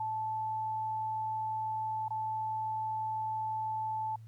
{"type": "tone with dropouts", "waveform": "sine", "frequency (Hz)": 874, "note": "A5", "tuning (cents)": -12, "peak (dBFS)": -32, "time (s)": [0, 4.16], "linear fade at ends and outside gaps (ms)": 5, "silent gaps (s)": [2.083, 2.105], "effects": ["added 112 Hz sine -47 dBFS peak until 4.27 s", "pink hiss -72 dBFS RMS until 4.27 s"]}